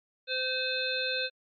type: harmonic tone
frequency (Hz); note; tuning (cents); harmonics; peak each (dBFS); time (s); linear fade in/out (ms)
515; C5; -28; 1 / 3 / 5 / 7 / 8; -35 / -35 / -35 / -35 / -35; 0.27-1.3; 50
effects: AAC 64 kbps